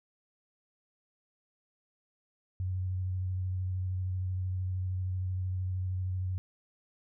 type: tone with vibrato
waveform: sine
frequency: 92.5 Hz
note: F#2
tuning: in tune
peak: -30 dBFS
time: 2.6-6.38 s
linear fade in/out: 0 ms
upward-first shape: sine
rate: 13 Hz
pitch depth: 18 cents each way
effects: none